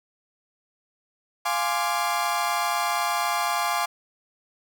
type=chord; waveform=35% pulse; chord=D half-diminished seventh; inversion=first; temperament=equal; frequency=698.5 / 830.6 / 1046.5 / 1174.7 Hz; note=F5 / Ab5 / C6 / D6; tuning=0 / 0 / 0 / 0 cents; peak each=-27 dBFS; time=1.45-3.86 s; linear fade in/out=10 ms; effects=none